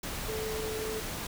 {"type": "tone in noise", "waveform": "sine", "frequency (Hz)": 436.5, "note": "A4", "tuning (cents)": -14, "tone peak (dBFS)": -34, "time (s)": [0.28, 1], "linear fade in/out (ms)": 5, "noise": "pink", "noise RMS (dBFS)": -37, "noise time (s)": [0.03, 1.27], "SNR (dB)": 0, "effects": []}